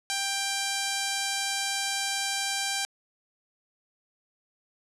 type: tone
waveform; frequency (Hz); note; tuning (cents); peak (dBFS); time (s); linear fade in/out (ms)
5% pulse; 789; G5; +11; -15; 0.1-2.85; 0
effects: low-pass 10000 Hz 12 dB/octave